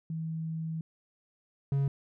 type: tone pair in turn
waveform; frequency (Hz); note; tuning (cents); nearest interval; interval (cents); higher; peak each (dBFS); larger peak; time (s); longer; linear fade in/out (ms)
sine / triangle; 161.2 / 138.61; E3 / C#3; -38 / 0; minor third; 262; first; -32 / -23; second; 0.1-0.81 / 1.72-1.88; first; 2
effects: none